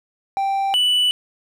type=tone pair in turn; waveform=triangle; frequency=784 / 2969 Hz; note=G5 / F#7; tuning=0 / +5 cents; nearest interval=octave + major seventh; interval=2305 cents; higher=second; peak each=-16 / -13 dBFS; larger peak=second; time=0.37-0.74 / 0.74-1.11 s; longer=neither; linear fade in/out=0 ms; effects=none